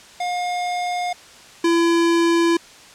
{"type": "tone pair in turn", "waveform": "square", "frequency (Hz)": [714, 337], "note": ["F5", "E4"], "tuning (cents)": [38, 38], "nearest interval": "octave + minor second", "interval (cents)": 1300, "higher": "first", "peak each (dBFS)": [-22, -15], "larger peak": "second", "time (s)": [[0.2, 1.13], [1.64, 2.57]], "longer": "neither", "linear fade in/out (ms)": 5, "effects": ["white hiss -44 dBFS RMS until 2.94 s", "low-pass 7000 Hz 12 dB/octave"]}